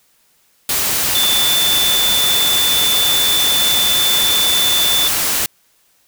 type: tone in noise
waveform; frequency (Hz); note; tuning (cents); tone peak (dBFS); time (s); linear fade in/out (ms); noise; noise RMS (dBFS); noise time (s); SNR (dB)
sine; 3520; A7; 0; -14; 1.15-5.08; 2; white; -17; 0.69-5.46; 0
effects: white hiss -57 dBFS RMS until 6.07 s